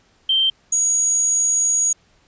sine tone pair in turn, 3136 / 6712 Hz, G7 / G#8, 0 / +17 cents, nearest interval octave + minor second, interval 1317 cents, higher second, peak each -14 dBFS, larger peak neither, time 0.29-0.5 / 0.72-1.93 s, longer second, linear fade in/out 5 ms, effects pink hiss -58 dBFS RMS until 2.27 s + resampled to 16000 Hz

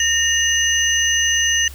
sine tone cluster, 1836 / 2866 / 6100 Hz, A#6 / F7 / G8, -27 / +44 / -48 cents, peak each -19 dBFS, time 0-1.68 s, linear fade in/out 2 ms, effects added 68 Hz sine -34 dBFS peak until 1.74 s + white hiss -42 dBFS RMS until 1.74 s

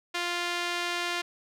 sawtooth tone with band-pass filter, 349.2 Hz, F4, in tune, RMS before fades -31 dBFS, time 0.14-1.22 s, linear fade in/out 10 ms, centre 2800 Hz, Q 0.83, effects none

